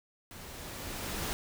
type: noise with level ramp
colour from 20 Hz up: pink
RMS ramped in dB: -48 to -34 dBFS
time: 0.31-1.33 s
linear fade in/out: 0 ms
effects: none